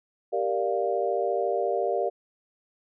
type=chord; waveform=sine; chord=G minor seventh; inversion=none; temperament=equal; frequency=392 / 466.2 / 587.3 / 698.5 Hz; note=G4 / Bb4 / D5 / F5; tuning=0 / 0 / 0 / 0 cents; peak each=-29 dBFS; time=0.32-2.1 s; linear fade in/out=20 ms; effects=none